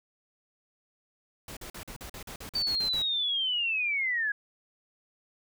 pink noise bursts, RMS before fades -42 dBFS, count 12, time 1.48-3.02 s, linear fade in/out 2 ms, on 88 ms, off 44 ms
sine linear sweep, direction down, 4603 to 1634 Hz, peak -26 dBFS, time 2.55-4.32 s, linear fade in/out 5 ms
effects none

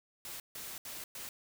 white noise bursts at uneven times, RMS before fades -44 dBFS, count 4, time 0.25-0.4 / 0.55-0.78 / 0.85-1.04 / 1.15-1.29 s, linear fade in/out 2 ms, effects none

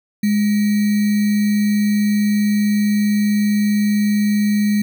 sine tone with sample-and-hold, 207.7 Hz, G#3, in tune, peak -13 dBFS, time 0.23-4.82 s, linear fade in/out 5 ms, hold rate 2100 Hz, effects none

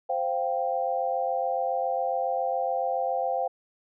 sine chord, C suspended fourth, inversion none, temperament just, 523.3 / 697.7 / 784.9 Hz, C5 / F5 / G5, 0 / -2 / +2 cents, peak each -29 dBFS, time 0.09-3.48 s, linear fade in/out 10 ms, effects none

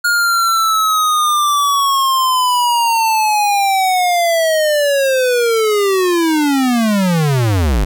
square linear sweep, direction down, 1431 to 43.82 Hz, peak -12 dBFS, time 0.04-7.85 s, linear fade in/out 10 ms, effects none

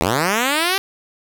5% pulse linear sweep, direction up, 72.7 to 397.4 Hz, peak -5 dBFS, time 0.01-0.78 s, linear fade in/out 0 ms, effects none

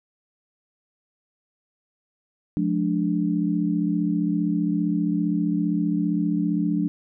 sine chord, D diminished, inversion first, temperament just, 176.2 / 211.4 / 293.7 Hz, F3 / Ab3 / D4, +16 / +31 / 0 cents, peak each -24 / -26 / -24 dBFS, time 2.57-6.88 s, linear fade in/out 0 ms, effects none

